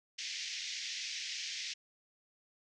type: band-pass noise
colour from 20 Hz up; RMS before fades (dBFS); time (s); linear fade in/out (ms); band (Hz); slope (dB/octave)
white; -41; 0.18-1.74; 10; 1900 to 6200; 48
effects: none